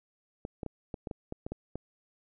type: clicks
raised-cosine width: 2 ms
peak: -23 dBFS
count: 10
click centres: 0.451 / 0.632 / 0.663 / 0.942 / 1.072 / 1.112 / 1.324 / 1.465 / 1.52 / 1.756 s
effects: none